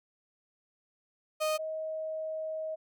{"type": "tone pair in turn", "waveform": ["35% pulse", "sine"], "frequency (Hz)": [620, 631.6], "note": ["D#5", "D#5"], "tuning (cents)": [-6, 26], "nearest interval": "unison", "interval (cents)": 32, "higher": "second", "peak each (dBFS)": [-26, -33], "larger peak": "first", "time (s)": [[1.4, 1.58], [1.58, 2.76]], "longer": "second", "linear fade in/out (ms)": 20, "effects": []}